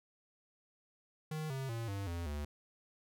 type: tone with pitch steps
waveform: square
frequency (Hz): 155.56 / 133.87 / 115.2 / 99.14 / 85.31 / 73.41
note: D#3 / C3 / A#2 / G2 / F2 / D2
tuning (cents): 0 / +40 / -20 / +20 / -40 / 0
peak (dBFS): -38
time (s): 1.31-2.45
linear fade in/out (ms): 5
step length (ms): 190
effects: none